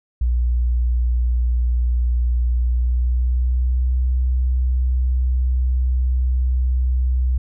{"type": "tone with pitch glide", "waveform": "sine", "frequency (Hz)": [60.3, 63.08], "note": ["B1", "B1"], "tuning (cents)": [-41, 37], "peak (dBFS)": -15, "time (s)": [0.21, 7.38], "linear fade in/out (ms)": 5, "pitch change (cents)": 78, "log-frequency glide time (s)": [2.54, 4], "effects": []}